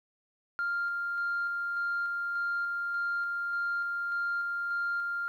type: tone with tremolo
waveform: sine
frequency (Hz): 1396.9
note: F6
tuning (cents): 0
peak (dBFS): -27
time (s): 0.59-5.28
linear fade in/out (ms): 0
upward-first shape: square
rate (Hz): 1.7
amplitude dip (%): 25
effects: tanh soft clip ceiling -25 dBFS + 11-bit